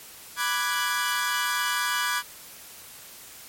sawtooth chord, G# half-diminished seventh, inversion first, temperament equal, 987.8 / 1174.7 / 1480 / 1661.2 Hz, B5 / D6 / F#6 / G#6, 0 / 0 / 0 / 0 cents, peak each -27 / -26 / -27 / -25 dBFS, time 0.36-2.23 s, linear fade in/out 50 ms, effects white hiss -45 dBFS RMS until 3.48 s + MP3 64 kbps

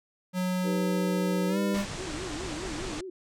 square tone with pitch glide, 182.9 to 199.45 Hz, F#3 to G3, -20 to +30 cents, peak -27 dBFS, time 0.33-1.86 s, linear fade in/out 50 ms, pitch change +150 cents, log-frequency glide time 1.48-1.58 s
sine chord, Eb augmented, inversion none, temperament equal, 311.1 / 392 / 493.9 Hz, Eb4 / G4 / B4, 0 / 0 / 0 cents, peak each -34 dBFS, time 0.63-1.79 s, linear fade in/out 50 ms
pink low-pass noise, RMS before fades -37 dBFS, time 1.74-3.01 s, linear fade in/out 5 ms, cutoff 8800 Hz, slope 48 dB/octave
sine tone with vibrato, 335.8 Hz, E4, 32 cents sharp, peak -36 dBFS, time 1.98-3.1 s, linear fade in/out 5 ms, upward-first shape sine, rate 4.9 Hz, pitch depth 230 cents each way
effects none

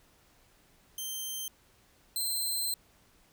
10% pulse tone pair in turn, 3136 / 4117 Hz, G7 / C8, 0 / -29 cents, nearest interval perfect fourth, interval 471 cents, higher second, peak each -27 / -23 dBFS, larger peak second, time 0.98-1.48 / 2.16-2.74 s, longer second, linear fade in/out 2 ms, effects pink hiss -64 dBFS RMS until 3.32 s

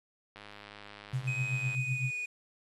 click train, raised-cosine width 0.3 ms, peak -31 dBFS, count 144, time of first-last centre 0.36-1.748 s, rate 103 Hz
sine tone with tremolo, 129.6 Hz, C3, 16 cents flat, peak -27 dBFS, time 1.13-2.11 s, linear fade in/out 5 ms, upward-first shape triangle, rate 7.9 Hz, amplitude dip 95%
triangle tone with pitch glide, 2518 to 2468 Hz, D#7 to D#7, +20 to -15 cents, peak -32 dBFS, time 1.27-2.26 s, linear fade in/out 10 ms, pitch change -35 cents, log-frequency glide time 1.43-2.12 s
effects resampled to 24000 Hz + 9-bit

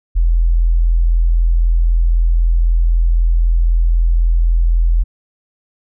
sine tone, 41.94 Hz, E1, 31 cents sharp, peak -9 dBFS, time 0.15-5.04 s, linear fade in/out 20 ms, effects none

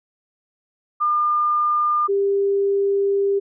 sine tone pair in turn, 1205 / 397.6 Hz, D6 / G4, +44 / +25 cents, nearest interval octave + perfect fifth, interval 1919 cents, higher first, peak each -16 dBFS, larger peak neither, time 1-2.08 / 2.08-3.4 s, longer second, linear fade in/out 20 ms, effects none

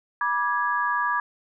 sine chord, G# diminished, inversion first, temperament equal with one note detuned, 973.6 / 1174.7 / 1661.2 Hz, B5 / D6 / G#6, -25 / 0 / 0 cents, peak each -26 dBFS, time 0.21-1.2 s, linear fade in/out 2 ms, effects none

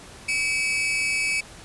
40% pulse tone pair together, 2282 / 2584 Hz, C#7 / E7, +50 / -35 cents, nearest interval major second, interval 215 cents, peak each -24 dBFS, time 0.28-1.41 s, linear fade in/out 10 ms, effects pink hiss -44 dBFS RMS until 1.64 s + resampled to 24000 Hz

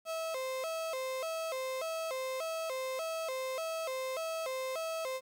35% pulse tone with vibrato, 582 Hz, D5, 16 cents flat, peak -33 dBFS, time 0.05-5.21 s, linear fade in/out 50 ms, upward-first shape square, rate 1.7 Hz, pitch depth 190 cents each way, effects 11-bit

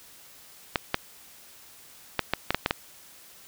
clicks, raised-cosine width 0.3 ms, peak -6 dBFS, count 8, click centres 0.758 / 0.944 / 2.193 / 2.336 / 2.506 / 2.546 / 2.661 / 2.709 s, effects white hiss -51 dBFS RMS until 3.47 s

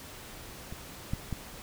clicks, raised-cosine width 5 ms, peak -28 / -18 / -20 dBFS, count 3, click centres 0.725 / 1.135 / 1.327 s, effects pink hiss -46 dBFS RMS until 1.62 s

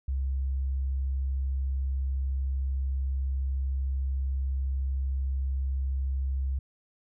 sine tone, 66.8 Hz, C2, 36 cents sharp, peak -26 dBFS, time 0.08-6.59 s, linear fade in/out 5 ms, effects none

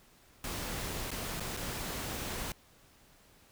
pink noise with dropouts, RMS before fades -38 dBFS, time 0.44-2.52 s, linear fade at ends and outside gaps 2 ms, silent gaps 1.107-1.114 / 1.399-1.404 / 1.567-1.571 s, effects pink hiss -62 dBFS RMS until 3.51 s

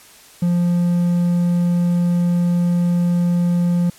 triangle tone, 174.61 Hz, F3, in tune, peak -12 dBFS, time 0.42-3.9 s, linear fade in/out 5 ms, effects white hiss -45 dBFS RMS until 3.98 s + low-pass 12000 Hz 12 dB/octave

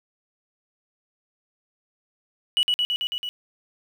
sine tone with echo, 2938 Hz, F#7, 13 cents flat, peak -15 dBFS, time 2.57-2.63 s, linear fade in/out 0 ms, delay 110 ms, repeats 6, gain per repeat -2 dB, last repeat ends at 3.29 s, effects tanh soft clip ceiling -15 dBFS + 8-bit

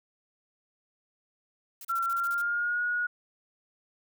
blue noise bursts, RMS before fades -44 dBFS, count 9, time 1.81-2.416 s, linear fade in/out 2 ms, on 38 ms, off 33 ms
sine tone with pitch glide, 1361 to 1450.3 Hz, F6 to F#6, -45 to -35 cents, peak -26 dBFS, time 1.89-3.07 s, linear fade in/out 10 ms, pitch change +110 cents, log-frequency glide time 2.05-2.82 s
effects none

